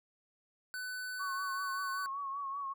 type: tone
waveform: square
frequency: 1500 Hz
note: F#6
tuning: 23 cents sharp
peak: -39 dBFS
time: 0.74-2.06 s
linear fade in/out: 0 ms
type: tone with vibrato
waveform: sine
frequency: 1108.7 Hz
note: C#6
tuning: in tune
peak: -36 dBFS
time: 1.19-2.74 s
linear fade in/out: 20 ms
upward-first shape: triangle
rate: 5.2 Hz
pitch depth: 58 cents each way
effects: none